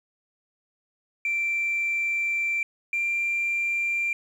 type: tone pair in turn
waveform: sine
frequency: 2349 / 2372 Hz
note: D7 / D7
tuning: 0 / +17 cents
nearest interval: unison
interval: 17 cents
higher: second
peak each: -22 dBFS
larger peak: neither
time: 1.25-2.63 / 2.93-4.13 s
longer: first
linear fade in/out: 2 ms
effects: tanh soft clip ceiling -19 dBFS + 9-bit